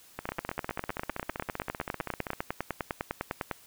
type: two click trains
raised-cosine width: 0.5 ms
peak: -15 / -19 dBFS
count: 33 / 34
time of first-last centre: 0.29-3.513 / 0.19-2.333 s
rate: 9.93 / 15.4 Hz
effects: white hiss -56 dBFS RMS until 3.66 s